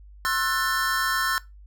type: chord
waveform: square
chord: F# half-diminished seventh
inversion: second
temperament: just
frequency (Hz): 1065.6 / 1332 / 1480 / 1776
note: C6 / E6 / F#6 / A6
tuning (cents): +31 / +18 / 0 / +16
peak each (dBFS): -29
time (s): 0.25-1.38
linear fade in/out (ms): 0
effects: noise-tail reverb RT60 0.2 s tail -19 dB re dry + added 50 Hz sine -44 dBFS peak until 1.66 s